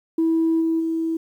sine tone with level steps, 326.2 Hz, E4, 18 cents flat, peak -15 / -17 / -20 dBFS, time 0.18-1.17 s, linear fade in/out 5 ms, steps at 0.6 / 0.79 s, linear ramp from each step 20 ms, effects tanh soft clip ceiling -13 dBFS + 9-bit

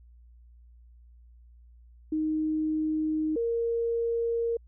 sine tone pair in turn, 311.1 / 464.8 Hz, D#4 / A#4, 0 / -5 cents, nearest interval perfect fifth, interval 695 cents, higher second, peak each -25 dBFS, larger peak neither, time 2.12-3.36 / 3.36-4.57 s, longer first, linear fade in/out 5 ms, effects added 59 Hz sine -51 dBFS peak until 4.67 s

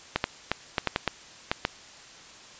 clicks, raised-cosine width 0.3 ms, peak -7 dBFS, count 9, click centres 0.16 / 0.241 / 0.516 / 0.782 / 0.873 / 0.961 / 1.077 / 1.515 / 1.651 s, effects white hiss -48 dBFS RMS until 2.59 s + resampled to 16000 Hz

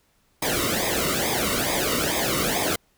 pink noise with flanger, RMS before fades -24 dBFS, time 0.42-2.76 s, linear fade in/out 5 ms, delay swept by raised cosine 0.69 to 1.23 ms, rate 2.3 Hz, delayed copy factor -0.85, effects pink hiss -65 dBFS RMS until 2.97 s

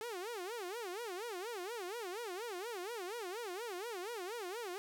sawtooth tone with vibrato, 412.1 Hz, G#4, 13 cents flat, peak -37 dBFS, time 0.01-4.78 s, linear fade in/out 0 ms, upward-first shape sine, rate 4.2 Hz, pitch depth 280 cents each way, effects none

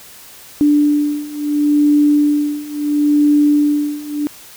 sine beating tone pair, 293.7 / 294.43 Hz, D4 / D4, 0 / +5 cents, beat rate 0.73 Hz, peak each -15 / -13 dBFS, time 0.61-4.27 s, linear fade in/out 0 ms, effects white hiss -39 dBFS RMS until 4.56 s

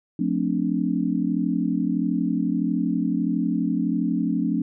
sine chord, D minor seventh, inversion first, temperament equal with one note detuned, 178.49 / 220 / 261.6 / 293.7 Hz, F3 / A3 / C4 / D4, +38 / 0 / 0 / 0 cents, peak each -26 dBFS, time 0.19-4.62 s, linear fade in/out 5 ms, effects none

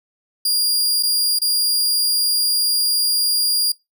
sawtooth tone with dropouts, 4821 Hz, D8, 45 cents sharp, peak -13 dBFS, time 0.45-3.72 s, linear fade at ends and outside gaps 5 ms, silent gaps 1.027-1.032 / 1.389-1.416 s, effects noise-tail reverb RT60 0.2 s tail -22 dB re dry

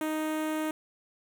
sawtooth tone with notch filter, 311.1 Hz, D#4, in tune, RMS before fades -31 dBFS, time 0.01-0.71 s, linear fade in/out 2 ms, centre 4800 Hz, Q 0.95, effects none

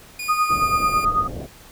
sawtooth tone with pitch glide, 2446 to 2408 Hz, D#7 to D7, -30 to +43 cents, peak -24 dBFS, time 0.19-1.05 s, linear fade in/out 5 ms, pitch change -27 cents, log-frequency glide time 0.36-0.84 s
sine tone with tremolo, 1239 Hz, D#6, 8 cents flat, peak -14 dBFS, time 0.28-1.28 s, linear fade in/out 20 ms, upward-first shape sine, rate 9.1 Hz, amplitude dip 70%
pink low-pass noise, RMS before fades -31 dBFS, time 0.49-1.47 s, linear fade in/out 20 ms, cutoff 720 Hz, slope 48 dB/octave
effects pink hiss -46 dBFS RMS until 1.71 s

